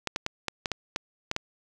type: clicks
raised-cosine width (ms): 0.2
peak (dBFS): -11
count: 9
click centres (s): 0.073 / 0.161 / 0.264 / 0.483 / 0.658 / 0.717 / 0.961 / 1.314 / 1.364
effects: none